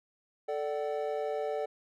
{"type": "chord", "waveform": "triangle", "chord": "D major", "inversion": "second", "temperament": "equal with one note detuned", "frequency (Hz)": [440, 587.3, 756.8], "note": ["A4", "D5", "F#5"], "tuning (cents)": [0, 0, 39], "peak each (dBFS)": [-32, -33, -36], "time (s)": [0.48, 1.66], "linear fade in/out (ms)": 10, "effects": []}